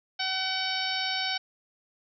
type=harmonic tone with a mistuned harmonic; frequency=757 Hz; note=F#5; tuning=39 cents sharp; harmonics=1 / 2 / 3 / 4 / 5 / 6 / 7; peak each=-35 / -35 / -35 / -35 / -35 / -35 / -35 dBFS; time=0.19-1.38 s; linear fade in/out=10 ms; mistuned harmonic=7; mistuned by=+30 cents; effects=none